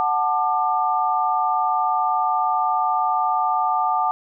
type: chord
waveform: sine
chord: D major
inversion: first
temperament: equal with one note detuned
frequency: 740 / 880 / 1194.5 Hz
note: F#5 / A5 / D6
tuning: 0 / 0 / +29 cents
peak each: -22 dBFS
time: 0-4.11 s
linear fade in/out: 0 ms
effects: none